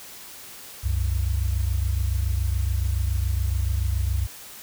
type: tone pair together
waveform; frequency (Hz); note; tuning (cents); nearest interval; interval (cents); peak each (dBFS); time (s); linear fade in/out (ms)
sine; 65.41 / 92.5; C2 / F#2; 0 / 0; tritone; 600; -22 / -24; 0.83-4.27; 20
effects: tanh soft clip ceiling -14 dBFS + white hiss -42 dBFS RMS until 4.62 s